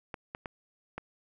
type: clicks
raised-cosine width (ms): 0.5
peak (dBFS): -22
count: 4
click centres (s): 0.142 / 0.349 / 0.458 / 0.98
effects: none